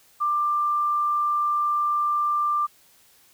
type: tone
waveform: sine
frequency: 1186 Hz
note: D6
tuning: 17 cents sharp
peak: -20 dBFS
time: 0.2-2.67 s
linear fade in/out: 20 ms
effects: white hiss -57 dBFS RMS until 3.33 s